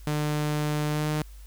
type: tone with pitch glide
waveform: sawtooth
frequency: 150 to 152.27 Hz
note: D3 to D#3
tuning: +37 to -37 cents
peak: -21 dBFS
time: 0.07-1.22 s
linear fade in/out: 2 ms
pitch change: +26 cents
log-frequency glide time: 0.88-1.08 s
effects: added 50 Hz sine -42 dBFS peak until 1.46 s + white hiss -57 dBFS RMS until 1.46 s

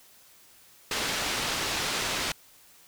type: low-pass noise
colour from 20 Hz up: white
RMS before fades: -30 dBFS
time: 0.91-2.32 s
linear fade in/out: 2 ms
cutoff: 4800 Hz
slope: 12 dB/octave
effects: white hiss -56 dBFS RMS until 2.87 s

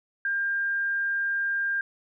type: tone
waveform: sine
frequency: 1600 Hz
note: G6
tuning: 35 cents sharp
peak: -24 dBFS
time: 0.25-1.81 s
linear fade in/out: 2 ms
effects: none

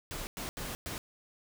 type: noise bursts at uneven times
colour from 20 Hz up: pink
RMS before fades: -39 dBFS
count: 4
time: 0.11-0.27 / 0.37-0.49 / 0.57-0.75 / 0.86-0.98 s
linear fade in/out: 0 ms
effects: none

